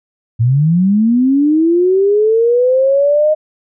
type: linear sweep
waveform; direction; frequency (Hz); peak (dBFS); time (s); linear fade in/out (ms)
sine; up; 110 to 622.3; -8; 0.39-3.35; 20
effects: none